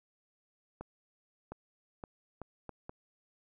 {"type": "accelerating click train", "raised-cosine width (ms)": 1, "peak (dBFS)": -28, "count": 6, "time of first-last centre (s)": [0.81, 2.894], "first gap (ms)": 710, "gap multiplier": 0.73, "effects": []}